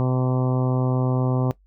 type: harmonic tone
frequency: 127.9 Hz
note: C3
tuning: 39 cents flat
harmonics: 1 / 2 / 3 / 4 / 5 / 6 / 7 / 8 / 9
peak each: -20 / -26 / -30 / -32 / -34 / -36 / -37 / -38 / -39 dBFS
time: 0-1.51 s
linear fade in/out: 0 ms
effects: noise-tail reverb RT60 0.1 s tail -18 dB re dry + added 48 Hz sine -54 dBFS peak until 1.66 s